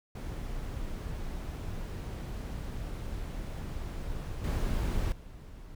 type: noise with level steps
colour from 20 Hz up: brown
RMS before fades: -37 / -30 / -47 dBFS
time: 0.15-5.75 s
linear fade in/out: 5 ms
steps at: 4.44 / 5.12 s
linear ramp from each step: 2 ms
effects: none